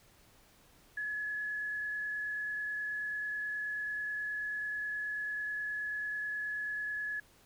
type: tone with frequency modulation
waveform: sine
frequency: 1698 Hz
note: G#6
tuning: 38 cents sharp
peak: -34 dBFS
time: 0.97-7.2 s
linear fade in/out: 5 ms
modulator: 29.3 Hz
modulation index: 0.57
effects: pink hiss -63 dBFS RMS until 7.45 s